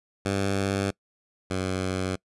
10% pulse tone pair in turn, 98.2 / 93.35 Hz, G2 / F#2, +4 / +16 cents, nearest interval minor second, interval 88 cents, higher first, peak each -16 / -18 dBFS, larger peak first, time 0.25-0.91 / 1.5-2.16 s, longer neither, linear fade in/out 10 ms, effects noise-tail reverb RT60 0.1 s tail -24 dB re dry + resampled to 24000 Hz

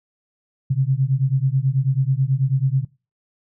sine beating tone pair, 129.5 / 138.7 Hz, C3 / C#3, -17 / +1 cents, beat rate 9.2 Hz, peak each -19 dBFS, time 0.7-2.85 s, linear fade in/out 10 ms, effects noise-tail reverb RT60 0.3 s tail -22 dB re dry

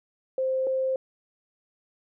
sine tone pair in turn, 523.3 / 525.1 Hz, C5 / C5, 0 / +6 cents, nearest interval unison, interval 6 cents, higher second, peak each -23 dBFS, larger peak neither, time 0.38-0.67 / 0.67-0.96 s, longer neither, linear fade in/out 2 ms, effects none

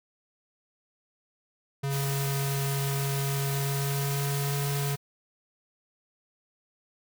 square tone with pitch glide, 138.59 to 141.26 Hz, C#3 to C#3, 0 to +33 cents, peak -28 dBFS, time 1.83-4.96 s, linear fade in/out 10 ms, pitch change +33 cents, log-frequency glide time 3.46-4.57 s
white noise, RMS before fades -36 dBFS, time 1.89-4.97 s, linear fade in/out 50 ms
effects none

